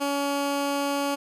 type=tone; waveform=15% pulse; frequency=282.1 Hz; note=C#4; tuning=30 cents sharp; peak=-18 dBFS; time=0-1.16 s; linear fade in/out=20 ms; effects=resampled to 32000 Hz